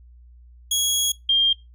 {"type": "tone pair in turn", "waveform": ["20% pulse", "sine"], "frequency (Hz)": [3322, 3202], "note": ["G#7", "G7"], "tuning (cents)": [0, 36], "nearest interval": "minor second", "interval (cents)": 64, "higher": "first", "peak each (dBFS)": -14, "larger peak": "neither", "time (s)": [[0.71, 1.12], [1.29, 1.53]], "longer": "first", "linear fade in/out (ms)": 5, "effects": ["noise-tail reverb RT60 0.2 s tail -20 dB re dry", "added 60 Hz sine -45 dBFS peak until 1.74 s"]}